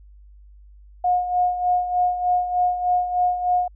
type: tone with tremolo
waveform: sine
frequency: 720 Hz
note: F#5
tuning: 47 cents flat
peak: -15 dBFS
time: 1.04-3.68 s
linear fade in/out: 5 ms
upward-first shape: sine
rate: 3.3 Hz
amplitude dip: 65%
effects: added 50 Hz sine -44 dBFS peak until 3.75 s